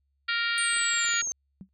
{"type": "harmonic tone", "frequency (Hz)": 466.2, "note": "A#4", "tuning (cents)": 0, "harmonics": [3, 4, 5, 6, 7, 8, 9, 10], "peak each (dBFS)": [-29, -31, -33, -35, -36, -37, -38, -39], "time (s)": [0.28, 1.22], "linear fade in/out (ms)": 10}
{"type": "linear sweep", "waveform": "sine", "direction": "down", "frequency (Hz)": [8770, 6272], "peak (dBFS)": -28, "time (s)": [0.58, 1.32], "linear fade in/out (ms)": 0}
{"type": "clicks", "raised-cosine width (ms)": 1, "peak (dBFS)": -37, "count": 11, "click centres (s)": [0.732, 0.766, 0.815, 0.935, 0.974, 1.046, 1.089, 1.139, 1.225, 1.273, 1.316]}
{"type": "tone with exponential decay", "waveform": "sine", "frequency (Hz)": 190.6, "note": "G3", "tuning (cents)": -48, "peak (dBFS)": -35, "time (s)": [1.61, 1.69], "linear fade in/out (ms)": 0, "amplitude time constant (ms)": 17}
{"effects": ["added 69 Hz sine -70 dBFS peak until 1.73 s"]}